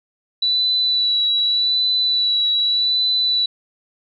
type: tone with vibrato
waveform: sine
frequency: 3951 Hz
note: B7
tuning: in tune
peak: -15 dBFS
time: 0.42-3.46 s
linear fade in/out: 5 ms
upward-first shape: sine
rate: 0.84 Hz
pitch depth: 22 cents each way
effects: none